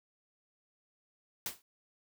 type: noise with exponential decay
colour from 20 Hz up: white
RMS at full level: -33 dBFS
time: 1.46-1.62 s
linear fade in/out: 1 ms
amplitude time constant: 33 ms
effects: none